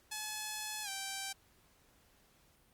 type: tone with pitch glide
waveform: 5% pulse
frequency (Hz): 856 to 780.4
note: A5 to G5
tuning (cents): -48 to -8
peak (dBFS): -27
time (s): 0.11-1.33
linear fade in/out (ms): 10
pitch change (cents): -160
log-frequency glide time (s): 0.83-0.89
effects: pink hiss -68 dBFS RMS until 2.73 s + Opus 48 kbps